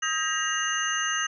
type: tone cluster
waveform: sine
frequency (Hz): 1261 / 1605 / 1900 / 2839 / 6240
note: D#6 / G6 / A#6 / F7 / G8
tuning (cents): +23 / +40 / +33 / +28 / -9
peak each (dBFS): -31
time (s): 0.02-1.27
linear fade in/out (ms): 10
effects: none